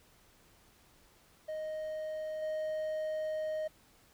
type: tone with level steps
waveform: triangle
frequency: 622.3 Hz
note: D#5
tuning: in tune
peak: -34 / -31 dBFS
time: 1.48-3.68 s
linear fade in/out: 10 ms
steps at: 2.42 s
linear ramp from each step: 5 ms
effects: pink hiss -64 dBFS RMS until 4.13 s